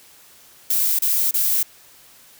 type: noise bursts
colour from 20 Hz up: violet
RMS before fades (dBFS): -19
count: 3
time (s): 0.7-1.63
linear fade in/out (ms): 5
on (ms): 290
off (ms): 30
effects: white hiss -49 dBFS RMS until 2.39 s